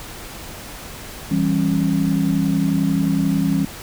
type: chord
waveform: sine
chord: C# diminished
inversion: first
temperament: equal with one note detuned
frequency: 164.81 / 196 / 272.7 Hz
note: E3 / G3 / C#4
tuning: 0 / 0 / -28 cents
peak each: -20 dBFS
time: 1.31-3.65 s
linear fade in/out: 5 ms
effects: pink hiss -35 dBFS RMS until 3.82 s